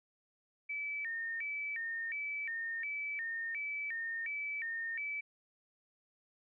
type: tone with vibrato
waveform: sine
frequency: 2053 Hz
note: C7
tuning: 33 cents flat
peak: -36 dBFS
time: 0.69-5.21 s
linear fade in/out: 10 ms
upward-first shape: square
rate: 1.4 Hz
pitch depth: 200 cents each way
effects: none